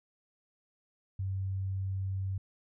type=tone; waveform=sine; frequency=95.9 Hz; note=G2; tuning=37 cents flat; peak=-31 dBFS; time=1.19-2.38 s; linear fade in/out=5 ms; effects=none